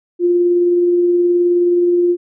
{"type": "tone with tremolo", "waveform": "sine", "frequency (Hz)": 350.8, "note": "F4", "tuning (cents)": 8, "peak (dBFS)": -9, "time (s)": [0.19, 2.17], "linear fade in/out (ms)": 50, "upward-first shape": "triangle", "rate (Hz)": 19, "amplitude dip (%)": 25, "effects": []}